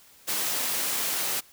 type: high-pass noise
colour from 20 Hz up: white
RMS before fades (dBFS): -28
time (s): 0.27-1.41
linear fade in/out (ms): 20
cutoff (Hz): 180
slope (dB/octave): 12
effects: white hiss -55 dBFS RMS until 1.52 s